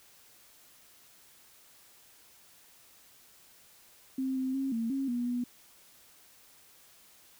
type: tone with pitch steps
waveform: sine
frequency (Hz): 263.5 / 260.8 / 269.5 / 228.3 / 271 / 241.8 / 244.3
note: C4 / C4 / C#4 / A#3 / C#4 / B3 / B3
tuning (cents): +12 / -5 / -49 / -36 / -39 / -36 / -19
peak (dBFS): -29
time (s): 4.18-5.44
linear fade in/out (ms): 5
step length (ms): 180
effects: white hiss -59 dBFS RMS until 7.39 s